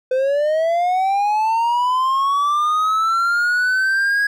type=linear sweep; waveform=triangle; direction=up; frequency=506 to 1661.2 Hz; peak=-13 dBFS; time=0.11-4.27 s; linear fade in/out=5 ms; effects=none